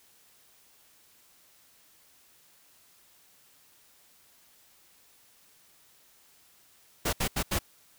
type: noise bursts at uneven times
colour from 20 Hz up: pink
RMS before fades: -28 dBFS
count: 4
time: 7.05-7.13 / 7.2-7.28 / 7.36-7.43 / 7.51-7.59 s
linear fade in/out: 10 ms
effects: white hiss -61 dBFS RMS until 7.98 s